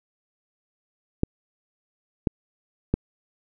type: clicks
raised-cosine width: 3 ms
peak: -7 dBFS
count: 3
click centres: 1.234 / 2.272 / 2.94 s
effects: none